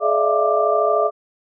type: tone cluster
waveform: sine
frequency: 424.6 / 588 / 649 / 682 / 1182 Hz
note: G#4 / D5 / E5 / F5 / D6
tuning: +38 / +2 / -27 / -41 / +11 cents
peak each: -21 dBFS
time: 0-1.11 s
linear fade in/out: 50 ms
effects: none